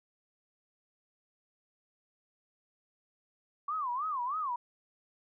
sine tone with vibrato, 1108 Hz, C#6, 1 cent flat, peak -31 dBFS, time 3.68-4.56 s, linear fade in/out 5 ms, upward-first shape sine, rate 3.2 Hz, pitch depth 250 cents each way, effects none

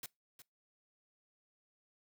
white noise with echo, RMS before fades -44 dBFS, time 0.03-0.06 s, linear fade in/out 2 ms, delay 360 ms, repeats 1, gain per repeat -12 dB, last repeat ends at 0.42 s, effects noise-tail reverb RT60 0.2 s tail -23 dB re dry

